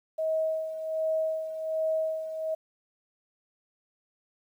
sine tone with tremolo, 636 Hz, D#5, 38 cents sharp, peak -24 dBFS, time 0.18-2.55 s, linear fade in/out 10 ms, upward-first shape sine, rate 1.3 Hz, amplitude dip 65%, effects 10-bit

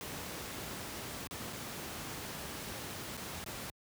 pink noise with dropouts, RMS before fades -42 dBFS, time 0.01-3.7 s, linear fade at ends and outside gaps 0 ms, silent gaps 1.272-1.31 / 1.527-1.53 / 3.169-3.175 / 3.441-3.462 s, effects high-pass 80 Hz 12 dB/octave

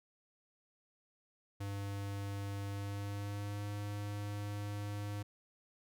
square tone with pitch glide, 100 to 102.69 Hz, G2 to G#2, +35 to -19 cents, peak -39 dBFS, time 1.6-5.23 s, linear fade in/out 10 ms, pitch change +46 cents, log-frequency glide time 2.7-3.69 s, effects none

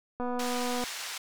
click train, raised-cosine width 1 ms, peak -21 dBFS, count 158, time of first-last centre 0.2-0.838 s, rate 246 Hz
white band-pass noise, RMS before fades -38 dBFS, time 0.39-1.18 s, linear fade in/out 5 ms, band 880 to 6100 Hz, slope 12 dB/octave
effects none

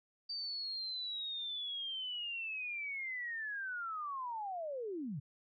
sine linear sweep, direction down, 4650 to 122.3 Hz, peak -38 dBFS, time 0.29-5.2 s, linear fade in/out 10 ms, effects none

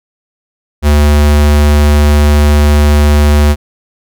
square tone, 73.8 Hz, D2, 9 cents sharp, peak -5 dBFS, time 0.82-3.56 s, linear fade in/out 50 ms, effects none

